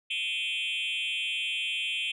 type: tone with frequency modulation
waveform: sine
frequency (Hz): 2873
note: F7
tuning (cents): +48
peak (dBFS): -26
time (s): 0.1-2.12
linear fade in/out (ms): 10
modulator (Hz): 193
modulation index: 2.5
effects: tanh soft clip ceiling -27 dBFS